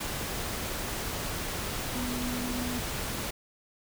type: tone in noise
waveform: sine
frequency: 246.9 Hz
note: B3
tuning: in tune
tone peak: -33 dBFS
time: 1.95-2.79 s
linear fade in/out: 10 ms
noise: pink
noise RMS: -34 dBFS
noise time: 0-3.31 s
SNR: -2 dB
effects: none